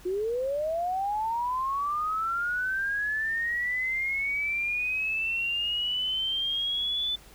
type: linear sweep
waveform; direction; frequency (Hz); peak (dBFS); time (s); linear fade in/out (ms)
sine; up; 352.3 to 3513; -26; 0.05-7.16; 10
effects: added 50 Hz sine -52 dBFS peak until 7.34 s + pink hiss -53 dBFS RMS until 7.34 s